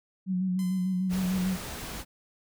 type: tone with vibrato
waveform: sine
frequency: 185 Hz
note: F#3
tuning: in tune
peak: -25 dBFS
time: 0.26-1.58 s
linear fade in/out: 50 ms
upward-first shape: square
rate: 6.7 Hz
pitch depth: 31 cents each way
type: tone with exponential decay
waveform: 5% pulse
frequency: 1025 Hz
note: C6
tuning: 36 cents flat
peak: -32 dBFS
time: 0.59-1.61 s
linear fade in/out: 1 ms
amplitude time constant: 220 ms
type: noise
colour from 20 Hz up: pink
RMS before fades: -38 dBFS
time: 1.09-2.05 s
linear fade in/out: 50 ms
effects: none